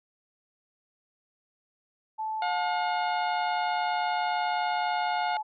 sine tone with pitch glide, 873 to 860 Hz, A5 to A5, -14 to -40 cents, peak -29 dBFS, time 2.18-5.43 s, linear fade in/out 20 ms, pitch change -26 cents, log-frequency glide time 2.55-4.78 s
harmonic tone, 717 Hz, F5, 45 cents sharp, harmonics 1 / 2 / 3 / 4 / 5 / 6, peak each -29 / -35 / -38 / -42 / -44 / -44 dBFS, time 2.42-5.37 s, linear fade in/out 2 ms
effects none

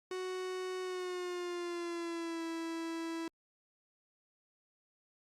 45% pulse tone with pitch glide, 370 to 329.6 Hz, F#4 to E4, 0 to 0 cents, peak -37 dBFS, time 0.11-3.28 s, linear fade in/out 2 ms, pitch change -200 cents, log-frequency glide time 0.82-2.43 s, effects low-pass 8000 Hz 12 dB/octave + Opus 48 kbps

